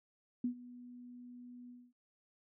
sine tone with ADSR envelope, 245.3 Hz, B3, 12 cents flat, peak -30 dBFS, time 0.44-1.93 s, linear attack 4 ms, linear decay 95 ms, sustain -19 dB, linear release 240 ms, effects none

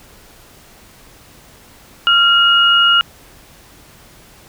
sine tone pair together, 1384 / 2876 Hz, F6 / F#7, -16 / -50 cents, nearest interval octave + minor second, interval 1266 cents, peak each -11 dBFS, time 2.07-3.01 s, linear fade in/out 0 ms, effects pink hiss -44 dBFS RMS until 4.48 s

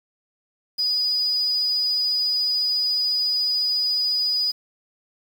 triangle tone, 4943 Hz, D#8, 12 cents flat, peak -16 dBFS, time 0.78-4.52 s, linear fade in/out 20 ms, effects tanh soft clip ceiling -18 dBFS + 7-bit

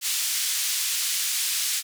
white band-pass noise, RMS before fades -26 dBFS, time 0.01-1.83 s, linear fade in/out 50 ms, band 2600 to 10000 Hz, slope 12 dB/octave, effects none

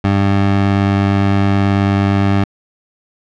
20% pulse tone, 99 Hz, G2, 18 cents sharp, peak -6 dBFS, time 0.04-2.44 s, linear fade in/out 5 ms, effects low-pass 3000 Hz 12 dB/octave

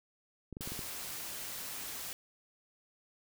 clicks, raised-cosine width 3 ms, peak -30 dBFS, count 6, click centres 0.527 / 0.569 / 0.609 / 0.675 / 0.72 / 0.792 s
white noise, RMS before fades -42 dBFS, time 0.61-2.13 s, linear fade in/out 0 ms
effects none

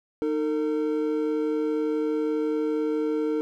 triangle tone pair together, 308.2 / 453 Hz, D#4 / A#4, -16 / -50 cents, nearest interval perfect fifth, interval 666 cents, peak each -24 dBFS, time 0.22-3.41 s, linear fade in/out 0 ms, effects none

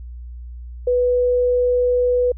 sine tone, 493.9 Hz, B4, in tune, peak -14 dBFS, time 0.87-2.32 s, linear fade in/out 5 ms, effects added 60 Hz sine -31 dBFS peak until 2.37 s

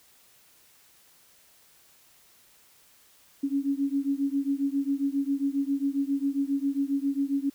sine beating tone pair, 275 / 282.4 Hz, C#4 / C#4, -14 / +32 cents, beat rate 7.4 Hz, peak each -27 / -28 dBFS, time 3.43-7.5 s, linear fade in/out 10 ms, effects white hiss -59 dBFS RMS until 7.54 s

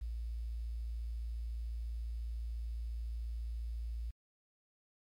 sine tone with quantisation, 57.1 Hz, A#1, 35 cents flat, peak -37 dBFS, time 0.01-4.11 s, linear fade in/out 10 ms, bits 11, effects AAC 64 kbps

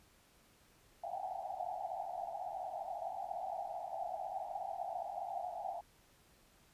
pink band-pass noise, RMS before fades -42 dBFS, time 1.03-5.81 s, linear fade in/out 5 ms, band 670 to 820 Hz, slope 96 dB/octave, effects pink hiss -67 dBFS RMS until 6.73 s + resampled to 32000 Hz

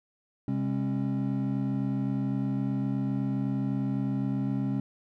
triangle tone cluster, 131 / 202.6 / 270.5 Hz, C3 / G#3 / C#4, +2 / -43 / -42 cents, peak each -29 dBFS, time 0.48-4.8 s, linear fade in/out 2 ms, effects none

